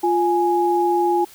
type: tone pair together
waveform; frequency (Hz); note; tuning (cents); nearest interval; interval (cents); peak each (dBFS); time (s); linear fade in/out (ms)
sine; 349.4 / 832.6; F4 / G#5; +1 / +4; octave + minor third; 1503; -18; 0.03-1.25; 10
effects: white hiss -46 dBFS RMS until 1.34 s